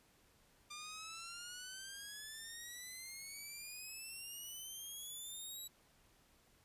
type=exponential sweep; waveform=10% pulse; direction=up; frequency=1190 to 3921 Hz; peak=-39 dBFS; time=0.7-5.68 s; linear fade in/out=10 ms; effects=pink hiss -70 dBFS RMS until 6.64 s + resampled to 32000 Hz